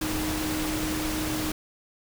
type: tone in noise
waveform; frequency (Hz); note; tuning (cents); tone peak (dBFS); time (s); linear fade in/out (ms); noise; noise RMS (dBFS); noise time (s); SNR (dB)
sine; 310; D#4; -6; -29; 0.01-1.52; 5; pink; -31; 0.01-1.52; -1
effects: none